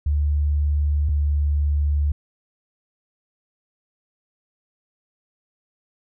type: tone pair in turn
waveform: sine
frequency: 73.42 / 73.04 Hz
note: D2 / D2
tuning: 0 / -9 cents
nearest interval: unison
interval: 9 cents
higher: first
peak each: -17 dBFS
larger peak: neither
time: 0.06-1.09 / 1.09-2.12 s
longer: neither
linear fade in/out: 5 ms
effects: none